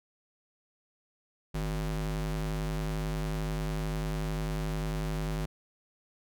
square ring-modulated tone, 103.4 Hz, G#2, 7 cents flat, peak -28 dBFS, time 1.54-5.46 s, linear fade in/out 10 ms, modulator 54.5 Hz, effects none

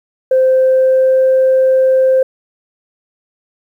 sine tone with pitch glide, 520 to 523 Hz, C5 to C5, -11 to -1 cents, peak -6 dBFS, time 0.31-2.23 s, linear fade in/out 5 ms, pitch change +10 cents, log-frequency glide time 0.47-1.23 s, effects tanh soft clip ceiling -4 dBFS + 8-bit

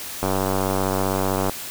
click train, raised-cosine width 1 ms, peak -8 dBFS, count 122, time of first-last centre 0.23-1.496 s, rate 95.6 Hz, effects white hiss -33 dBFS RMS until 1.7 s

